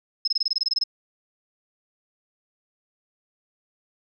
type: tone bursts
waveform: sine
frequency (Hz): 5160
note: E8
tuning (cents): -38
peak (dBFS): -19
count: 12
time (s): 0.25-0.838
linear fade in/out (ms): 5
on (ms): 27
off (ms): 24
effects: none